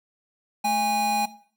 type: tone pair together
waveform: square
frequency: 217.3 / 820.4 Hz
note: A3 / G#5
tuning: -21 / -21 cents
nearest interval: octave + major seventh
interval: 2300 cents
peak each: -32 / -22 dBFS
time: 0.64-1.26 s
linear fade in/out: 10 ms
effects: noise-tail reverb RT60 0.5 s tail -17 dB re dry